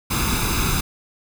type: noise with comb filter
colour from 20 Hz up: pink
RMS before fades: -21 dBFS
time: 0.1-0.81 s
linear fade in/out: 10 ms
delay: 0.8 ms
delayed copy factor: +0.7
effects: none